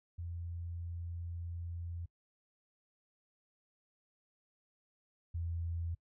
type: tone pair in turn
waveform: sine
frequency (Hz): 85.5 / 84.27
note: F2 / E2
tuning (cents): -36 / +39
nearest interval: unison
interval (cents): 25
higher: first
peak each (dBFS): -39 / -35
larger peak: second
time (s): 0.18-2.06 / 5.34-5.95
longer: first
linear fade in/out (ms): 10
effects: noise-tail reverb RT60 0.1 s tail -24 dB re dry